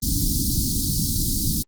pink band-stop noise, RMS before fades -22 dBFS, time 0.02-1.63 s, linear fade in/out 10 ms, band 300 to 4200 Hz, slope 48 dB/octave, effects Opus 24 kbps

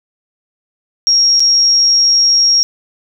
sine tone with dropouts, 5588 Hz, F8, in tune, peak -7 dBFS, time 1.07-2.63 s, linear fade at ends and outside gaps 0 ms, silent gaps 1.396-1.403 s, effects none

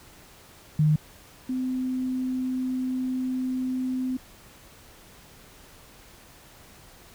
sine tone pair in turn, 152.8 / 256.5 Hz, D#3 / C4, -31 / -34 cents, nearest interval major sixth, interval 897 cents, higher second, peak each -17 / -25 dBFS, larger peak first, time 0.79-0.96 / 1.49-4.17 s, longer second, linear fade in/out 5 ms, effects pink hiss -51 dBFS RMS until 7.14 s

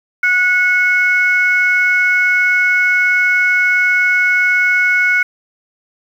sine tone pair together, 1464.4 / 2197 Hz, F#6 / C#7, -18 / -16 cents, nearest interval perfect fifth, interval 702 cents, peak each -12 dBFS, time 0.23-5.23 s, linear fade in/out 5 ms, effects tanh soft clip ceiling -3 dBFS + 7-bit

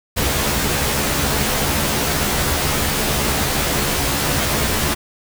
pink noise with comb filter, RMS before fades -19 dBFS, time 0.16-4.95 s, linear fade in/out 20 ms, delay 14 ms, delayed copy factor +1, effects none

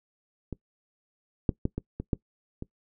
clicks, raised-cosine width 3 ms, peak -21 / -9 / -13 / -18 / -20 / -12 / -22 dBFS, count 7, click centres 0.527 / 1.492 / 1.654 / 1.78 / 2 / 2.132 / 2.624 s, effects noise-tail reverb RT60 0.1 s tail -21 dB re dry

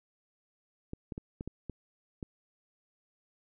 clicks, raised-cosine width 3 ms, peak -25 dBFS, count 7, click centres 0.934 / 1.122 / 1.179 / 1.409 / 1.476 / 1.697 / 2.228 s, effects none

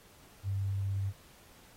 sine tone, 98 Hz, G2, in tune, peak -30 dBFS, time 0.43-1.13 s, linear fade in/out 50 ms, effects pink hiss -59 dBFS RMS until 1.76 s + AAC 48 kbps

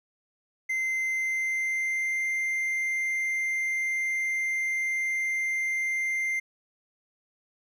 triangle tone with pitch glide, 2075 to 2093 Hz, C7 to C7, -15 to 0 cents, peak -24 dBFS, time 0.69-6.4 s, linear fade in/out 10 ms, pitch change +15 cents, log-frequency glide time 1.1-2.25 s, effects 11-bit

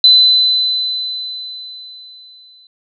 sine tone with exponential decay, 4020 Hz, B7, 30 cents sharp, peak -3 dBFS, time 0.04-2.67 s, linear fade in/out 2 ms, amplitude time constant 570 ms, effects none

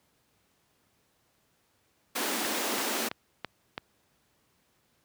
pink high-pass noise, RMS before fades -31 dBFS, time 2.15-3.09 s, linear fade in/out 10 ms, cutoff 210 Hz, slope 96 dB/octave
click train, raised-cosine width 0.3 ms, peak -17 dBFS, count 5, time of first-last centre 2.45-3.779 s, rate 3.01 Hz
effects pink hiss -70 dBFS RMS until 5.04 s + high-pass 80 Hz 12 dB/octave

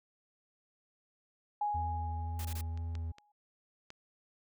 sine tone with exponential decay, 830.6 Hz, G#5, in tune, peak -29 dBFS, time 1.61-3.32 s, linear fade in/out 5 ms, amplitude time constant 370 ms
triangle tone with vibrato, 82.41 Hz, E2, in tune, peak -33 dBFS, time 1.74-3.12 s, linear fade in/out 10 ms, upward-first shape triangle, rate 2 Hz, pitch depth 18 cents each way
white noise bursts, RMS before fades -46 dBFS, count 3, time 2.39-2.611 s, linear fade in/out 2 ms, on 59 ms, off 22 ms
clicks, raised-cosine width 0.2 ms, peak -37 / -31 / -34 / -30 dBFS, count 4, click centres 2.775 / 2.953 / 3.184 / 3.904 s
effects none

